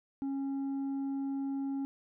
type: tone with tanh clipping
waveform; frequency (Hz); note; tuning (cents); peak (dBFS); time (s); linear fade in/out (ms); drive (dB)
sine; 274; C#4; -20; -33; 0.22-1.85; 0; 4
effects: none